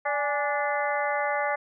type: harmonic tone with a mistuned harmonic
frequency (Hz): 291.6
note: D4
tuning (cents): -12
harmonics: 2 / 3 / 4 / 5 / 6 / 7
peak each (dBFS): -29 / -29 / -33 / -35 / -33 / -33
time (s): 0.05-1.56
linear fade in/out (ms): 10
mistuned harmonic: 3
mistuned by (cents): -78
effects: none